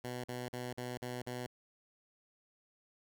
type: tone bursts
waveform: 10% pulse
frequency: 124 Hz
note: B2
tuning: 7 cents sharp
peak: -31 dBFS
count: 6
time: 0.04-1.465 s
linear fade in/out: 5 ms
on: 200 ms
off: 45 ms
effects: none